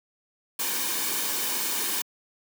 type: noise with comb filter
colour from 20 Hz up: white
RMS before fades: -28 dBFS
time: 0.59-2.02 s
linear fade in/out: 5 ms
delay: 1.5 ms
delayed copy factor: -0.55
effects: high-pass 200 Hz 12 dB/octave